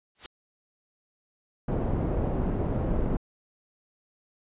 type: noise with exponential growth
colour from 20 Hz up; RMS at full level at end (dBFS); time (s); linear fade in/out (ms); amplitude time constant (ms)
white; -33; 0.15-0.26; 1; 22
type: low-pass noise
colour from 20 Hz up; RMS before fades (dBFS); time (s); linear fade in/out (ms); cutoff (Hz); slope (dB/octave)
pink; -27; 1.68-3.17; 5; 540; 12
effects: resampled to 8000 Hz